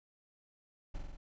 brown noise with echo, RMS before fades -39 dBFS, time 0.94-0.99 s, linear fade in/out 10 ms, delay 45 ms, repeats 4, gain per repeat -2 dB, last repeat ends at 1.17 s, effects resampled to 16000 Hz

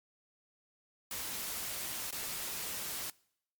white noise with dropouts, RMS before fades -39 dBFS, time 1.11-3.1 s, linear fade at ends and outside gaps 2 ms, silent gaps 2.108-2.125 s, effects noise-tail reverb RT60 0.7 s tail -24 dB re dry + MP3 96 kbps

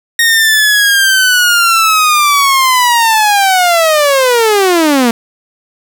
sawtooth linear sweep, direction down, 1864.7 to 225.8 Hz, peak -3 dBFS, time 0.19-5.11 s, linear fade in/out 2 ms, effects none

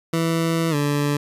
20% pulse tone with pitch glide, 164.81 to 145.14 Hz, E3 to D3, 0 to -20 cents, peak -14 dBFS, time 0.13-1.17 s, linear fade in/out 5 ms, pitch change -220 cents, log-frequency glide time 0.7-0.75 s, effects resampled to 32000 Hz

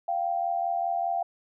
sine tone pair together, 694 / 779 Hz, F5 / G5, -11 / -11 cents, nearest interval major second, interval 200 cents, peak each -27 / -29 dBFS, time 0.08-1.23 s, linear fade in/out 5 ms, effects none

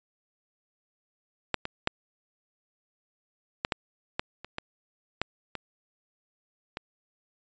clicks, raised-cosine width 0.3 ms, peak -8 / -16 / -7 / -10 / -10 / -11 / -24 / -16 / -10 / -18 / -18 dBFS, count 11, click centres 1.543 / 1.654 / 1.874 / 3.649 / 3.722 / 4.195 / 4.446 / 4.584 / 5.216 / 5.553 / 6.771 s, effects resampled to 16000 Hz

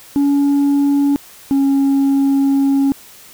sine tone pair in turn, 282.9 / 275.2 Hz, C#4 / C#4, +35 / -12 cents, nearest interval unison, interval 47 cents, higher first, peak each -8 dBFS, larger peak neither, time 0.16-1.16 / 1.51-2.92 s, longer second, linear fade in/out 0 ms, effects tanh soft clip ceiling -10 dBFS + white hiss -41 dBFS RMS until 3.33 s

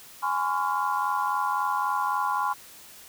sine chord, Db major seventh, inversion second, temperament equal with one note detuned, 830.6 / 1025 / 1108.7 / 1396.9 Hz, Ab5 / C6 / Db6 / F6, 0 / -36 / 0 / 0 cents, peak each -29 / -27 / -30 / -33 dBFS, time 0.22-2.54 s, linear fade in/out 20 ms, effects white hiss -48 dBFS RMS until 3.08 s

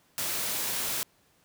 white noise, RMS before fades -31 dBFS, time 0.18-1.03 s, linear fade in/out 0 ms, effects pink hiss -65 dBFS RMS until 1.44 s + high-pass 80 Hz 12 dB/octave

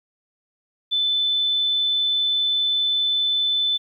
sine tone, 3515 Hz, A7, 2 cents flat, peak -18 dBFS, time 0.91-3.78 s, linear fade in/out 20 ms, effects 10-bit

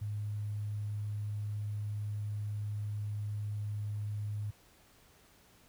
sine tone with sample-and-hold, 104.4 Hz, G#2, 10 cents sharp, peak -34 dBFS, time 0.01-4.51 s, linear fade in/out 10 ms, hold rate 11025 Hz, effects pink hiss -63 dBFS RMS until 5.68 s

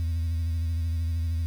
sine tone with vibrato, 82.41 Hz, E2, in tune, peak -22 dBFS, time 0-1.46 s, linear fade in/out 0 ms, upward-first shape sine, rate 13 Hz, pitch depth 50 cents each way, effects tanh soft clip ceiling -23 dBFS + 8-bit

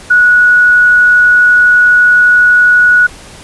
sine tone, 1464 Hz, F#6, 19 cents flat, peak -3 dBFS, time 0.1-3.07 s, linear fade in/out 10 ms, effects pink hiss -33 dBFS RMS until 3.43 s + resampled to 24000 Hz

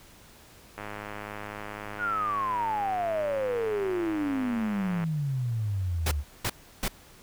click train, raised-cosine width 0.5 ms, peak -22 dBFS, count 444, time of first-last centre 0.78-5.04 s, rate 104 Hz
sine exponential sweep, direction down, 1480 to 69.7 Hz, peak -26 dBFS, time 1.98-6.24 s, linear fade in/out 50 ms
pink noise bursts, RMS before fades -28 dBFS, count 3, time 6.06-6.882 s, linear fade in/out 5 ms, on 54 ms, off 330 ms
effects pink hiss -53 dBFS RMS until 7.22 s

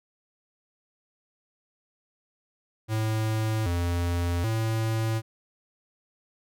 square tone with pitch steps, 109.7 / 86.7 / 111.7 Hz, A2 / F2 / A2, -5 / -12 / +27 cents, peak -25 dBFS, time 2.88-5.22 s, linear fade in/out 50 ms, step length 780 ms, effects none

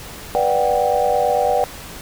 sine chord, G major seventh, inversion first, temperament just, 490 / 588 / 735 / 784 Hz, B4 / D5 / F#5 / G5, -14 / +2 / -12 / 0 cents, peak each -20 dBFS, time 0.35-1.64 s, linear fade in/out 0 ms, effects pink hiss -35 dBFS RMS until 2.01 s

